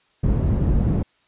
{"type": "low-pass noise", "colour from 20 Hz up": "white", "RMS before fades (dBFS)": -19, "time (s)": [0.23, 1.03], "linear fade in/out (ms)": 10, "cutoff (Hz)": 140, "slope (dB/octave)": 12, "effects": ["white hiss -62 dBFS RMS until 1.27 s", "resampled to 8000 Hz"]}